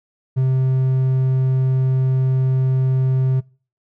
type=tone; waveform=triangle; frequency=130.81 Hz; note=C3; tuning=in tune; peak=-12 dBFS; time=0.36-3.41 s; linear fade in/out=20 ms; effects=noise-tail reverb RT60 0.4 s tail -24 dB re dry